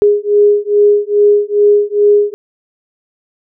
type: beating tone pair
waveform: sine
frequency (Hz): 411.6 / 414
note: G#4 / G#4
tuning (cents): -16 / -5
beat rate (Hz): 2.4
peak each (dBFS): -10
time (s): 0.02-2.34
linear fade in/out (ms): 0
effects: none